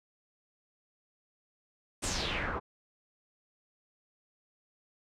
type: noise with low-pass filter sweep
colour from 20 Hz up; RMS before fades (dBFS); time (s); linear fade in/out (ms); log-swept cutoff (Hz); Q
pink; -34; 2.02-2.6; 20; 9000 to 980; 3.4
effects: none